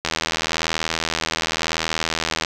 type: click train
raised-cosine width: 0.2 ms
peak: -3 dBFS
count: 195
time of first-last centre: 0.05-2.448 s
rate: 80.9 Hz
effects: none